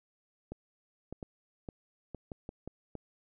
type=clicks; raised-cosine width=2 ms; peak=-27 dBFS; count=9; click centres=0.52 / 1.126 / 1.228 / 1.688 / 2.147 / 2.318 / 2.491 / 2.676 / 2.953 s; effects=none

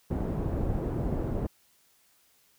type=low-pass noise; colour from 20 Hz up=pink; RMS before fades=-30 dBFS; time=0.1-1.47 s; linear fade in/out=10 ms; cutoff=470 Hz; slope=12 dB/octave; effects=white hiss -65 dBFS RMS until 2.58 s

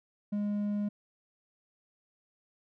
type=tone with hard clipping; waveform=sine; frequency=206.1 Hz; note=G#3; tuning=13 cents flat; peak=-30 dBFS; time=0.32-0.89 s; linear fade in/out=10 ms; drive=3 dB; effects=none

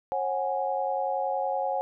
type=chord; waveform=sine; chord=C# suspended fourth; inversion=none; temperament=equal with one note detuned; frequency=541.7 / 740 / 830.6 Hz; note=C#5 / F#5 / G#5; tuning=-40 / 0 / 0 cents; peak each=-30 dBFS; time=0.12-1.81 s; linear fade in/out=0 ms; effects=none

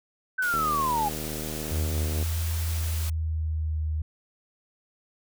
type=linear sweep; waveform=sine; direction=down; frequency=1540 to 802 Hz; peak=-23 dBFS; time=0.38-1.09 s; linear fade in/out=10 ms
type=noise; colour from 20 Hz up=white; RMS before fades=-37 dBFS; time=0.42-3.1 s; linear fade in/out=5 ms
type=click train; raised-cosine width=2 ms; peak=-22 dBFS; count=131; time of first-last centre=0.54-2.226 s; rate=77.1 Hz
type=tone with pitch glide; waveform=sine; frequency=82 to 77.67 Hz; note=E2 to D#2; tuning=-9 to -2 cents; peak=-25 dBFS; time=1.71-4.02 s; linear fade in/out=5 ms; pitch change=-93 cents; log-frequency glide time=2.53-3.83 s
effects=none

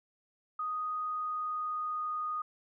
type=tone with pitch glide; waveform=sine; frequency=1244.5 to 1235.9 Hz; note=D#6 to D#6; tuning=0 to -12 cents; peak=-32 dBFS; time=0.59-2.42 s; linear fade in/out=5 ms; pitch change=-12 cents; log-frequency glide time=0.98-2.11 s; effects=none

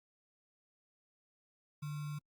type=tone with sample-and-hold; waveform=sine; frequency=148 Hz; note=D3; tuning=14 cents sharp; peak=-38 dBFS; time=1.82-2.19 s; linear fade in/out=10 ms; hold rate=1225 Hz; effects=Opus 48 kbps

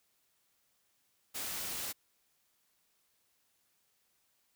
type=noise; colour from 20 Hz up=white; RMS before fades=-39 dBFS; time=1.34-1.93 s; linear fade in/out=20 ms; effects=white hiss -75 dBFS RMS until 4.55 s

